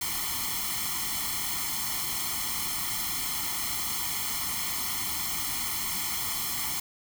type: noise with comb filter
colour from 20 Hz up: white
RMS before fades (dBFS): -31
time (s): 0.01-6.8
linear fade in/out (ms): 5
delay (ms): 0.94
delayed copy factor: +0.95
effects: none